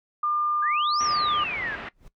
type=tone; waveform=sine; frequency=1200 Hz; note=D6; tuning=37 cents sharp; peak=-22 dBFS; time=0.23-1.44 s; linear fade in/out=5 ms
type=exponential two-way sweep; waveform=sine; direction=up then down; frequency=1568 to 5920 to 1568 Hz; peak=-28 dBFS; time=0.62-1.76 s; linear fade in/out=10 ms; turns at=1.02 s
type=low-pass noise; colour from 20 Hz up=white; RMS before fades=-37 dBFS; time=1-1.89 s; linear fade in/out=5 ms; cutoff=2400 Hz; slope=24 dB/octave
type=noise with exponential growth; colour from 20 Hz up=brown; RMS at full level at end=-40 dBFS; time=1.9-2.08 s; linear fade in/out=2 ms; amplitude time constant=39 ms
effects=noise-tail reverb RT60 0.1 s tail -17 dB re dry